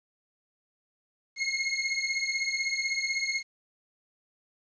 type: beating tone pair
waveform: sawtooth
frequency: 2149 / 2165 Hz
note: C7 / C#7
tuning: +46 / -41 cents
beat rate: 16 Hz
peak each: -27 dBFS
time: 1.36-3.43 s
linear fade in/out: 50 ms
effects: resampled to 16000 Hz + 10-bit